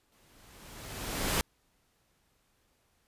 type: noise with exponential growth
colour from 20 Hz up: pink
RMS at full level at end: -27 dBFS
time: 0.12-1.41 s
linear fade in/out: 1 ms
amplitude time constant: 280 ms
effects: pink hiss -72 dBFS RMS until 3.07 s + resampled to 32000 Hz